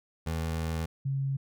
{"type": "tone pair in turn", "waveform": ["25% pulse", "sine"], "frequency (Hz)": [81.1, 136.39], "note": ["E2", "C#3"], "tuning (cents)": [-28, -28], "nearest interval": "major sixth", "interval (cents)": 900, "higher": "second", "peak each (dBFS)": [-26, -27], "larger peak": "first", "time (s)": [[0.26, 0.86], [1.05, 1.37]], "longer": "first", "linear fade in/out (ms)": 10, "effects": []}